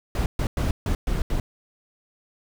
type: noise bursts at uneven times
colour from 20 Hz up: brown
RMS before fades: -23 dBFS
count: 6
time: 0.15-0.26 / 0.39-0.47 / 0.57-0.71 / 0.86-0.95 / 1.07-1.22 / 1.3-1.4 s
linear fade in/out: 2 ms
effects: none